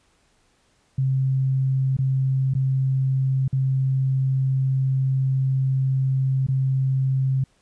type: tone with dropouts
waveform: sine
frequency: 132.9 Hz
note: C3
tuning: 27 cents sharp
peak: -18 dBFS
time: 0.98-7.44 s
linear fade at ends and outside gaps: 5 ms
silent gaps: 1.968-1.987 / 2.538-2.55 / 3.48-3.528 / 6.467-6.485 s
effects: pink hiss -63 dBFS RMS until 7.61 s + resampled to 22050 Hz